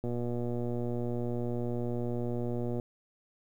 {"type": "click train", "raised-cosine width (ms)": 2, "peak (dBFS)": -22, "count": 332, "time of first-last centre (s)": [0.04, 2.798], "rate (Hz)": 120, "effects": ["10-bit"]}